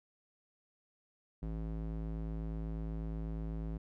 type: tone with band-pass filter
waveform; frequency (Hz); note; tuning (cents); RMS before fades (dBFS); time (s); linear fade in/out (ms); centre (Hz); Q
square; 54.1; A1; -29; -39; 1.42-3.78; 10; 160; 0.72
effects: none